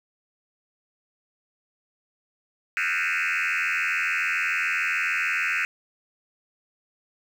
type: tone with frequency modulation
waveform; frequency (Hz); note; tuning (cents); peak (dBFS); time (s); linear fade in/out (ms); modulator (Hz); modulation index
sine; 2030; B6; +47; -20; 2.77-5.65; 0; 86.9; 7.3
effects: tanh soft clip ceiling -21 dBFS + 8-bit